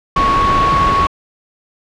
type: tone in noise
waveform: sine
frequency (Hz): 1108.7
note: C#6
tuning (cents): 0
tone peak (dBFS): -11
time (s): 0.16-1.07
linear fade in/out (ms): 5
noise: pink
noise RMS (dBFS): -17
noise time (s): 0.16-1.07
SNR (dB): +3
effects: low-pass 3000 Hz 12 dB/octave